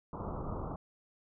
pink low-pass noise, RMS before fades -39 dBFS, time 0.13-0.76 s, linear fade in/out 2 ms, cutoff 1300 Hz, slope 96 dB/octave, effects none

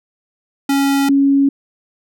square / sine tone pair in turn, 277.2 / 277.2 Hz, C#4 / C#4, 0 / 0 cents, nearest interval unison, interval 0 cents, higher neither, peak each -13 / -9 dBFS, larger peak second, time 0.69-1.09 / 1.09-1.49 s, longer neither, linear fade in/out 5 ms, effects none

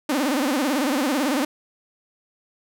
sawtooth tone with vibrato, 277.2 Hz, C#4, in tune, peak -16 dBFS, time 0.09-1.45 s, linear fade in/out 5 ms, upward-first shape sine, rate 18 Hz, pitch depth 190 cents each way, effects none

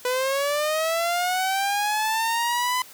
sawtooth linear sweep, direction up, 493.9 to 1013 Hz, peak -18 dBFS, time 0.05-2.82 s, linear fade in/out 2 ms, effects white hiss -46 dBFS RMS until 2.93 s + high-pass 60 Hz 12 dB/octave

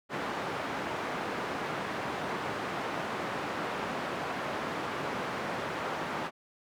white band-pass noise, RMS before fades -35 dBFS, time 0.09-6.31 s, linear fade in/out 50 ms, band 140 to 1300 Hz, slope 12 dB/octave, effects none

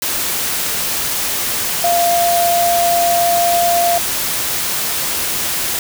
sine tone in noise, 692 Hz, F5, 16 cents flat, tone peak -12 dBFS, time 1.84-3.98 s, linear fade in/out 2 ms, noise white, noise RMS -19 dBFS, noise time 0.02-5.79 s, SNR +4 dB, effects none

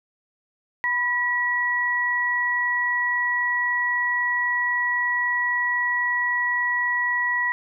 sine tone pair together, 987.8 / 1931.6 Hz, B5 / B6, 0 / -39 cents, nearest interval octave, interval 1161 cents, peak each -27 / -21 dBFS, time 0.84-7.52 s, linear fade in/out 0 ms, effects none

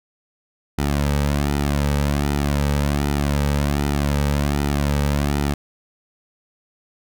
sawtooth tone with flanger, 71.8 Hz, D2, 39 cents flat, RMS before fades -20 dBFS, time 0.78-5.54 s, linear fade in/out 5 ms, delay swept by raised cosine 1.8 to 2.9 ms, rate 1.3 Hz, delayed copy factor -0.65, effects none

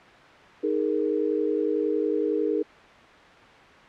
sine chord, D# suspended fourth, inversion none, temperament equal, 311.1 / 415.3 / 466.2 Hz, D#4 / G#4 / A#4, 0 / 0 / 0 cents, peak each -27 / -26 / -27 dBFS, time 0.63-2.63 s, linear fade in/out 10 ms, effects white hiss -48 dBFS RMS until 3.88 s + low-pass 2000 Hz 12 dB/octave

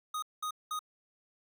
square tone bursts, 1244.5 Hz, D#6, in tune, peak -34 dBFS, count 3, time 0.14-0.792 s, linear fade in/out 5 ms, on 84 ms, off 200 ms, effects none

